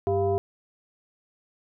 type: tone with frequency modulation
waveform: sine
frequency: 395.5 Hz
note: G4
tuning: 15 cents sharp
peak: -21 dBFS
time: 0.07-0.38 s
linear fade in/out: 0 ms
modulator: 298 Hz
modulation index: 0.96
effects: none